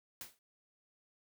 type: noise with exponential decay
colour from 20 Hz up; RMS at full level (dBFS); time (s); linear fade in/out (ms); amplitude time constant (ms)
white; -42; 0.21-0.39; 1; 38
effects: none